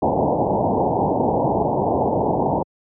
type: low-pass noise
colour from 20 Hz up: white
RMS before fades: -19 dBFS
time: 0.02-2.63 s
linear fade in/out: 5 ms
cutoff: 930 Hz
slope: 96 dB/octave
effects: high-pass 100 Hz 12 dB/octave